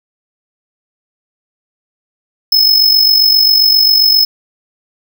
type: tone with amplitude modulation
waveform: square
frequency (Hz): 5190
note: E8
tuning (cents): -28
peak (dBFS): -4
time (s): 2.52-4.25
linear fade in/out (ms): 5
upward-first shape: sine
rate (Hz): 47.5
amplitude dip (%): 60
effects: none